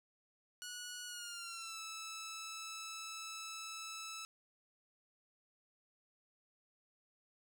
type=tone with pitch glide; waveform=10% pulse; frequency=1463 to 1310.9 Hz; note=F#6 to E6; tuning=-20 to -10 cents; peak=-36 dBFS; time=0.62-4.25 s; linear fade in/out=0 ms; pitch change=-190 cents; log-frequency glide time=1.06-1.8 s; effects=none